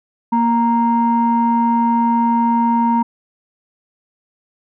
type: tone pair together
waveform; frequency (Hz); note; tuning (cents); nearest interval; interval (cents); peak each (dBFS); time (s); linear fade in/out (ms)
sine; 234 / 932; A#3 / A#5; +7 / -1; 2 octaves; 2392; -14; 0.32-3.03; 10
effects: tanh soft clip ceiling -6 dBFS